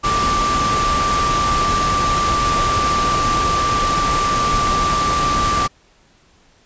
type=tone in noise; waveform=sine; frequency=1174.7 Hz; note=D6; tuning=in tune; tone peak=-16 dBFS; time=0.03-5.68 s; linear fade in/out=20 ms; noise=pink; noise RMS=-21 dBFS; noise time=0.03-5.68 s; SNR=+2 dB; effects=pink hiss -54 dBFS RMS until 6.65 s + resampled to 16000 Hz